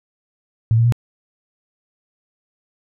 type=tone with pitch steps; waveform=sine; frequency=112.7 / 116 / 119.4 Hz; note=A2 / A#2 / A#2; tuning=+42 / -8 / +42 cents; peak=-11 dBFS; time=0.71-0.923 s; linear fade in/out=0 ms; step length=71 ms; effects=none